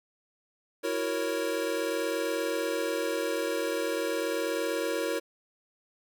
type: chord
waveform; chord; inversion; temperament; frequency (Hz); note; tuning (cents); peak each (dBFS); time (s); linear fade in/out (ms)
square; F# dominant seventh; third; equal; 329.6 / 370 / 466.2 / 554.4; E4 / F#4 / A#4 / C#5; 0 / 0 / 0 / 0; -35 / -37 / -33 / -34; 0.83-5.2; 20
effects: none